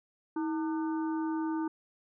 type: harmonic tone with a mistuned harmonic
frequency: 300 Hz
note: D4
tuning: 37 cents sharp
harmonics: 1 / 3 / 4 / 5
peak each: -30 / -39 / -46 / -48 dBFS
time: 0.36-1.68 s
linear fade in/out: 5 ms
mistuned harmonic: 1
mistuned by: +110 cents
effects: none